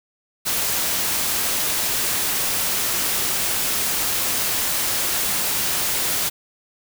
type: noise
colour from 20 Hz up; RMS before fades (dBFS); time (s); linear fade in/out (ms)
white; -22; 0.45-6.3; 20
effects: none